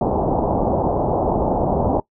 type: low-pass noise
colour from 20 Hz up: white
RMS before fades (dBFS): -19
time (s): 0.01-2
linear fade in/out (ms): 2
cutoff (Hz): 870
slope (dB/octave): 48
effects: noise-tail reverb RT60 0.1 s tail -20 dB re dry